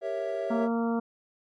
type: chord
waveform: triangle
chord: G diminished seventh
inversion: none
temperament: equal with one note detuned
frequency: 393.8 / 466.2 / 554.4 / 659.3 Hz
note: G4 / Bb4 / Db5 / Fb5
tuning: +8 / 0 / 0 / 0 cents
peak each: -34 / -35 / -32 / -30 dBFS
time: 0.01-0.69 s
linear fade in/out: 50 ms
type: harmonic tone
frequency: 231.3 Hz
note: A#3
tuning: 13 cents flat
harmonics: 1 / 2 / 3 / 4 / 5 / 6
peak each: -26 / -32 / -36 / -38 / -40 / -42 dBFS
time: 0.5-1 s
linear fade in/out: 10 ms
effects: MP3 48 kbps